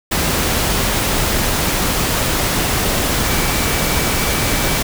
sine tone in noise, 2300 Hz, D7, 37 cents flat, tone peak -28 dBFS, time 3.24-4.78 s, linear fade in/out 10 ms, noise pink, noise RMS -17 dBFS, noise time 0.11-4.83 s, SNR -14 dB, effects none

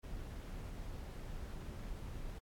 brown noise, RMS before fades -45 dBFS, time 0.03-2.39 s, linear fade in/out 10 ms, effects AAC 64 kbps

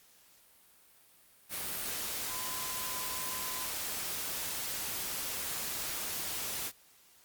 sine tone in noise, 1019 Hz, C6, 46 cents flat, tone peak -44 dBFS, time 2.27-3.7 s, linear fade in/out 50 ms, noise white, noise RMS -37 dBFS, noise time 1.49-6.72 s, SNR -10 dB, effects white hiss -62 dBFS RMS until 7.24 s + Opus 48 kbps

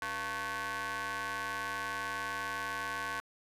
sawtooth ring-modulated tone, 207.7 Hz, G#3, in tune, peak -28 dBFS, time 0.02-3.2 s, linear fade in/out 0 ms, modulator 1310 Hz, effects resampled to 32000 Hz

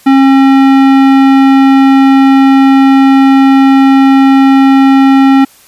sine tone with tanh clipping, 270 Hz, C#4, 45 cents flat, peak -4 dBFS, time 0.06-5.45 s, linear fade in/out 10 ms, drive 18 dB, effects white hiss -41 dBFS RMS until 5.67 s + resampled to 32000 Hz

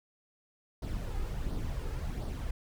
brown noise with flanger, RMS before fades -35 dBFS, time 0.82-2.51 s, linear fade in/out 5 ms, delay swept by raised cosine 0.2 to 2.4 ms, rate 1.4 Hz, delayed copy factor +0.5, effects none

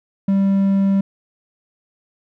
triangle tone, 195.8 Hz, G3, 2 cents flat, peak -11 dBFS, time 0.28-1.01 s, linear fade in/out 5 ms, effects none

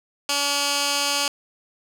15% pulse tone with band-pass filter, 284.6 Hz, C#4, 46 cents sharp, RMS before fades -23 dBFS, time 0.29-1.28 s, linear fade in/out 2 ms, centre 5200 Hz, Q 0.91, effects none

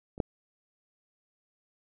clicks, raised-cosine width 2 ms, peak -30 / -13 dBFS, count 2, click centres 0.179 / 0.202 s, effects none

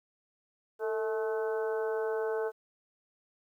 harmonic tone with a mistuned harmonic, 216 Hz, A3, 32 cents flat, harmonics 2 / 3 / 4 / 5 / 6 / 7, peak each -30 / -39 / -41 / -47 / -48 / -43 dBFS, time 0.79-2.52 s, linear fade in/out 50 ms, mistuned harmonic 2, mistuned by +47 cents, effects 11-bit

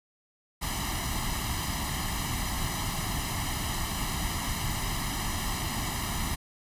pink noise with comb filter, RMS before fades -31 dBFS, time 0.61-6.36 s, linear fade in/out 20 ms, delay 1 ms, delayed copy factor +0.8, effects resampled to 32000 Hz

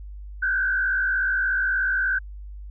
sine tone with frequency modulation, 1536 Hz, G6, 36 cents flat, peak -20 dBFS, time 0.42-2.19 s, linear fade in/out 10 ms, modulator 56.7 Hz, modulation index 1.1, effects added 50 Hz sine -35 dBFS peak until 2.7 s

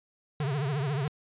square tone with vibrato, 141.3 Hz, C#3, 34 cents sharp, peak -28 dBFS, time 0.4-1.08 s, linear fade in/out 2 ms, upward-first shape triangle, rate 14 Hz, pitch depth 180 cents each way, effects resampled to 8000 Hz

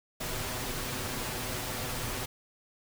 pink noise with comb filter, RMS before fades -35 dBFS, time 0.2-2.26 s, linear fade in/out 10 ms, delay 8 ms, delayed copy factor +0.6, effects none

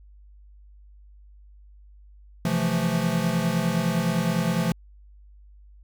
square chord, F major seventh, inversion second, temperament equal, 130.81 / 164.81 / 174.61 / 220 Hz, C3 / E3 / F3 / A3, 0 / 0 / 0 / 0 cents, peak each -32 / -28 / -26 / -29 dBFS, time 2.45-4.72 s, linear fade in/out 2 ms, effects added 50 Hz sine -47 dBFS peak until 5.83 s

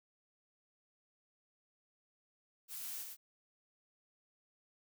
blue noise with echo, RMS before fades -45 dBFS, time 2.68-3.06 s, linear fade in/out 50 ms, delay 110 ms, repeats 1, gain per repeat -3 dB, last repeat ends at 3.17 s, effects none

